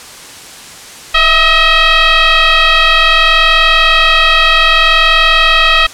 sine tone with frequency modulation, 659.3 Hz, E5, in tune, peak -5 dBFS, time 1.14-5.87 s, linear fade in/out 10 ms, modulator 639 Hz, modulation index 5, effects white hiss -31 dBFS RMS until 5.93 s + low-pass 9000 Hz 12 dB/octave

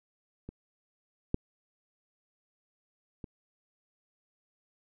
clicks, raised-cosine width 3 ms, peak -28 / -14 / -28 dBFS, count 3, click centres 0.49 / 1.344 / 3.242 s, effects none

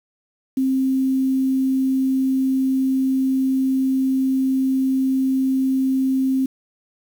sine tone with quantisation, 263.9 Hz, C4, 15 cents sharp, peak -16 dBFS, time 0.57-6.46 s, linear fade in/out 5 ms, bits 7, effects none

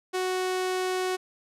sawtooth tone, 370 Hz, F#4, in tune, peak -22 dBFS, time 0.13-1.17 s, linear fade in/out 20 ms, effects low-pass 11000 Hz 12 dB/octave

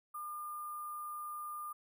sine tone with sample-and-hold, 1205 Hz, D6, 44 cents sharp, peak -40 dBFS, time 0.14-1.73 s, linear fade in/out 10 ms, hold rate 11025 Hz, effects none

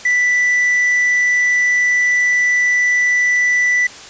triangle tone, 1975.5 Hz, B6, in tune, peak -10 dBFS, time 0.05-3.87 s, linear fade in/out 5 ms, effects white hiss -35 dBFS RMS until 4.09 s + resampled to 16000 Hz

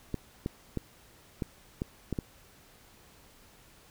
clicks, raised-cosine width 3 ms, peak -18 dBFS, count 7, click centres 0.143 / 0.461 / 0.773 / 1.422 / 1.819 / 2.127 / 2.188 s, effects pink hiss -58 dBFS RMS until 3.9 s

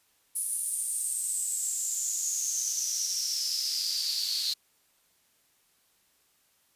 pink noise with high-pass filter sweep, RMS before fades -31 dBFS, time 0.35-4.54 s, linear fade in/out 10 ms, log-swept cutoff 10000 to 4200 Hz, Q 9.3, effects white hiss -68 dBFS RMS until 6.75 s + resampled to 32000 Hz

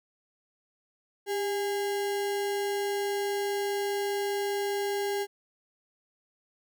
sine tone with sample-and-hold, 399.9 Hz, G4, 35 cents sharp, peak -27 dBFS, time 1.26-5.27 s, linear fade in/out 50 ms, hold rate 1225 Hz, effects none

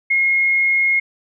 sine tone, 2153 Hz, C7, 49 cents sharp, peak -13 dBFS, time 0.1-1 s, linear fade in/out 10 ms, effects none

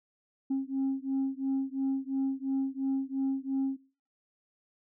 sine beating tone pair, 267.9 / 270.8 Hz, C4 / C#4, +41 / -40 cents, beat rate 2.9 Hz, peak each -30 dBFS, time 0.5-3.77 s, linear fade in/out 10 ms, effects noise-tail reverb RT60 0.4 s tail -21 dB re dry + tanh soft clip ceiling -24 dBFS

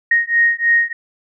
sine beating tone pair, 1864.7 / 1867.9 Hz, A#6 / A#6, 0 / +3 cents, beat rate 3.2 Hz, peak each -15 dBFS, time 0.11-0.93 s, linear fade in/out 5 ms, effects none

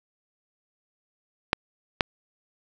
clicks, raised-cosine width 0.3 ms, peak -3 dBFS, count 2, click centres 1.531 / 2.008 s, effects none

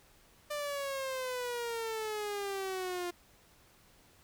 sawtooth exponential sweep, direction down, 596 to 349.2 Hz, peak -31 dBFS, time 0.5-3.11 s, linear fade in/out 10 ms, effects pink hiss -63 dBFS RMS until 4.23 s

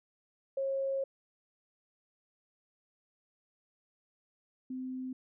sine tone pair in turn, 542 / 257.6 Hz, C#5 / C4, -39 / -27 cents, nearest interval octave + minor second, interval 1288 cents, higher first, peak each -30 / -36 dBFS, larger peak first, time 0.57-1.04 / 4.7-5.13 s, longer first, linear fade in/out 5 ms, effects none

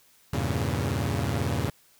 sawtooth chord, E diminished seventh, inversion none, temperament equal with one note detuned, 82.41 / 99.14 / 116.54 / 138.59 Hz, E2 / G2 / Bb2 / Db3, 0 / +20 / 0 / 0 cents, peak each -27 dBFS, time 0.33-1.7 s, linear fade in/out 5 ms, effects white hiss -60 dBFS RMS until 1.99 s

